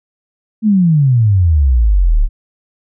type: exponential sweep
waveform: sine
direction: down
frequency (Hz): 225.6 to 33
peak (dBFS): -7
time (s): 0.62-2.29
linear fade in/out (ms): 50
effects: none